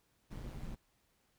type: noise with amplitude modulation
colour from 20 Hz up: brown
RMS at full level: -41 dBFS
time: 0.3-0.76 s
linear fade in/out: 20 ms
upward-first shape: sine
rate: 180 Hz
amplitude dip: 75%
effects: pink hiss -75 dBFS RMS until 1.38 s

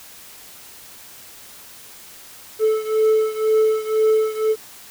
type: beating tone pair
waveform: triangle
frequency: 435.6 / 437.6 Hz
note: A4 / A4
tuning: -17 / -9 cents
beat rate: 2 Hz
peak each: -15 / -18 dBFS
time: 2.59-4.56 s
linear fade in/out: 50 ms
effects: white hiss -42 dBFS RMS until 4.9 s

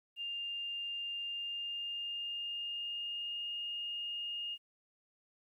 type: tone with pitch glide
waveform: sine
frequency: 2803 to 2840 Hz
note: F7 to F7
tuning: +6 to +28 cents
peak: -37 dBFS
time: 0.16-4.58 s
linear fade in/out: 50 ms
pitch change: +22 cents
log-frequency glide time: 1.25-3.51 s
effects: 12-bit

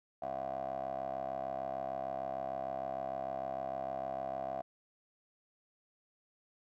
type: tone with band-pass filter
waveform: 15% pulse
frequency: 66.6 Hz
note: C2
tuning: 31 cents sharp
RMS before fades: -39 dBFS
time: 0.22-4.62 s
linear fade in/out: 5 ms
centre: 700 Hz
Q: 7.7
effects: none

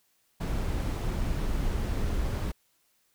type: noise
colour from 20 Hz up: brown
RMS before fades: -29 dBFS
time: 0.4-2.52 s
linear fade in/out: 10 ms
effects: white hiss -70 dBFS RMS until 3.14 s

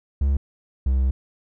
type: tone pair in turn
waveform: triangle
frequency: 69.3 / 65.41 Hz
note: C#2 / C2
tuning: 0 / 0 cents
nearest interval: minor second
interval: 100 cents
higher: first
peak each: -15 dBFS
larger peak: neither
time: 0.21-0.37 / 0.86-1.11 s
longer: second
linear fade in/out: 5 ms
effects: none

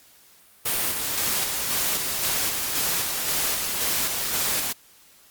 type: noise with tremolo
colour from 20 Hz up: white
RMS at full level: -24 dBFS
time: 0.65-4.73 s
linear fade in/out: 10 ms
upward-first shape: square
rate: 1.9 Hz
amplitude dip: 30%
effects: white hiss -54 dBFS RMS until 5.3 s + Opus 48 kbps

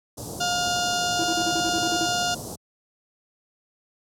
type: band-stop noise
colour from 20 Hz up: pink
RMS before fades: -33 dBFS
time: 0.17-2.56 s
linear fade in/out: 10 ms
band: 850 to 5200 Hz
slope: 24 dB/octave
type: harmonic tone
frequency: 709 Hz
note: F5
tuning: 26 cents sharp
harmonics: 1 / 2 / 4 / 5 / 6 / 7 / 8 / 9 / 10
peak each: -26 / -29 / -32 / -33 / -34 / -34 / -35 / -36 / -36 dBFS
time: 0.4-2.35 s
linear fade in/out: 10 ms
type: tone bursts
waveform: triangle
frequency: 330.5 Hz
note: E4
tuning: 5 cents sharp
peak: -24 dBFS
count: 10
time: 1.19-2.057 s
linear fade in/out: 0 ms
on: 48 ms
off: 43 ms
effects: high-pass 100 Hz 12 dB/octave + low-pass 12000 Hz 12 dB/octave

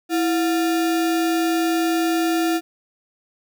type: tone with sample-and-hold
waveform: sine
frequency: 330 Hz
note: E4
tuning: 2 cents sharp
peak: -17 dBFS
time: 0.09-2.61 s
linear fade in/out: 50 ms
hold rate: 1050 Hz
effects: none

